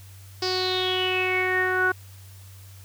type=tone with low-pass filter sweep; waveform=sawtooth; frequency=370 Hz; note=F#4; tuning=in tune; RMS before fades=-24 dBFS; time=0.42-1.92 s; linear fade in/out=5 ms; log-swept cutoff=5000 to 1400 Hz; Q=9.6; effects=added 96 Hz sine -43 dBFS peak until 2.84 s + white hiss -52 dBFS RMS until 2.84 s